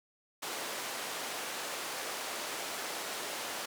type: band-pass noise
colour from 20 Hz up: pink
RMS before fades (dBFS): -39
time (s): 0.42-3.66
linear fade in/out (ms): 10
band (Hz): 460 to 12000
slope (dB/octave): 12
effects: none